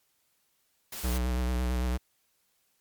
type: noise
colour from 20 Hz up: white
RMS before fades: -39 dBFS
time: 0.92-1.18 s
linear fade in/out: 5 ms
type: tone with vibrato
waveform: square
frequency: 62 Hz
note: B1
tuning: 7 cents sharp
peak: -27 dBFS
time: 1.03-1.98 s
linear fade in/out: 20 ms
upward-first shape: sine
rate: 8.9 Hz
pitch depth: 41 cents each way
effects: white hiss -72 dBFS RMS until 2.8 s + MP3 96 kbps